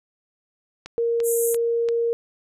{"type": "click train", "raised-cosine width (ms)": 0.2, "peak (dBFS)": -18, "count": 4, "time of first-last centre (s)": [0.86, 1.887], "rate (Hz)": 2.92}
{"type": "tone", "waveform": "sine", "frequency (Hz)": 466.2, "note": "A#4", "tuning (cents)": 0, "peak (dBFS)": -19, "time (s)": [0.98, 2.13], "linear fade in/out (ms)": 0}
{"type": "band-pass noise", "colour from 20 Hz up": "white", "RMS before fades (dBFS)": -28, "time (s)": [1.23, 1.57], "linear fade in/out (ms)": 50, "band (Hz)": [6700, 13000], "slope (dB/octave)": 96}
{"effects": []}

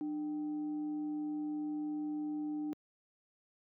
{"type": "tone with frequency modulation", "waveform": "sine", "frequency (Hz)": 300.5, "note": "D4", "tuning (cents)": 40, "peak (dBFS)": -34, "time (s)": [0.01, 2.73], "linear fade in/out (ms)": 0, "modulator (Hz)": 480, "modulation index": 0.21, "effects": ["high-pass 200 Hz 12 dB/octave"]}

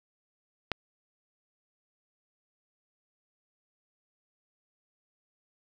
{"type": "click", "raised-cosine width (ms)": 0.3, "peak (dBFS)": -12, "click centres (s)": 0.717, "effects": []}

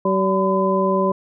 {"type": "harmonic tone with a mistuned harmonic", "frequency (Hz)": 190.8, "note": "G3", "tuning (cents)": -47, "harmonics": [1, 2, 3, 5], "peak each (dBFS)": [-21, -21, -21, -21], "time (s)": [0.05, 1.12], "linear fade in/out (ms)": 5, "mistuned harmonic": 5, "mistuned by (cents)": 100, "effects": []}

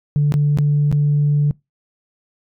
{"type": "tone with dropouts", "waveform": "sine", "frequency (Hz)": 146.3, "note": "D3", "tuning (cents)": -6, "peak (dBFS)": -11, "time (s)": [0.16, 1.51], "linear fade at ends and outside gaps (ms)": 0, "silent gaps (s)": [[0.322, 0.34], [0.574, 0.586], [0.915, 0.926]], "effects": ["noise-tail reverb RT60 0.2 s tail -24 dB re dry", "tanh soft clip ceiling -9 dBFS"]}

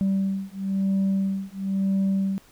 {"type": "beating tone pair", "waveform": "sine", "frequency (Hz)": [193.5, 194.5], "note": ["G3", "G3"], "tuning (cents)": [-22, -13], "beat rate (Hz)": 1, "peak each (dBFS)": [-23, -23], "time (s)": [0.01, 2.38], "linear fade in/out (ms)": 0, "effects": ["tanh soft clip ceiling -18 dBFS", "pink hiss -55 dBFS RMS until 2.51 s"]}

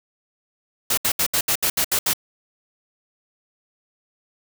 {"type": "noise bursts", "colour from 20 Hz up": "white", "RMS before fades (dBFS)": -20, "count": 9, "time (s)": [0.9, 2.135], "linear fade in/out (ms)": 5, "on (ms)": 75, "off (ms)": 70, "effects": []}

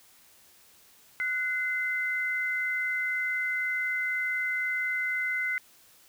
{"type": "tone pair together", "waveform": "sine", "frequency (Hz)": [1480, 2058], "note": ["F#6", "C7"], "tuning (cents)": [0, -29], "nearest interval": "tritone", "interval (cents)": 571, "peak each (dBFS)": [-32, -28], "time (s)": [1.2, 5.58], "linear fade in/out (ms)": 0, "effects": ["white hiss -58 dBFS RMS until 6.08 s"]}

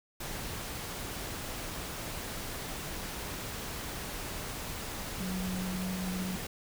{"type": "tone in noise", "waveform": "sine", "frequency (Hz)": 185, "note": "F#3", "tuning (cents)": 0, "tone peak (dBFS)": -33, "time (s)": [5.2, 6.36], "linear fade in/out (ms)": 5, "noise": "pink", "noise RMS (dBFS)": -39, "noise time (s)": [0.2, 6.47], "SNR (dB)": 3, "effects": []}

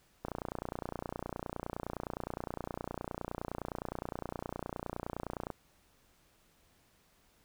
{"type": "click train", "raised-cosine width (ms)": 1, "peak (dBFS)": -23, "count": 157, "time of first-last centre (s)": [0.25, 5.503], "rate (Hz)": 29.7, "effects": ["pink hiss -68 dBFS RMS until 7.44 s"]}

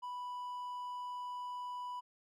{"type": "tone", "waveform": "triangle", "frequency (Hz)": 987.8, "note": "B5", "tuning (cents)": 0, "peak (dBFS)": -38, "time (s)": [0.02, 2.01], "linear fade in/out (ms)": 20, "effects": []}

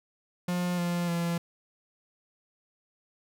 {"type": "tone with pitch steps", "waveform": "45% pulse", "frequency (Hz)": [177.5, 173.95, 170.47], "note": ["F3", "F3", "F3"], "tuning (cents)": [28, -7, -42], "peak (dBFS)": -27, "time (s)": [0.48, 1.38], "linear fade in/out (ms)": 5, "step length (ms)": 300, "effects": []}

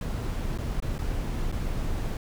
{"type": "noise with dropouts", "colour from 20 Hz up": "brown", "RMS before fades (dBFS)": -29, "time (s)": [0.01, 2.17], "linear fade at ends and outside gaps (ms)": 2, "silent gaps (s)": [[0.577, 0.585], [0.802, 0.823], [0.982, 0.989], [1.517, 1.524]], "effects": []}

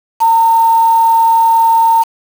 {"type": "tone with quantisation", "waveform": "sine", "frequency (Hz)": 911, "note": "A#5", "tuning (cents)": -40, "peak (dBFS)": -6, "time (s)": [0.2, 2.04], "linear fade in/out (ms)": 20, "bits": 4, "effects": []}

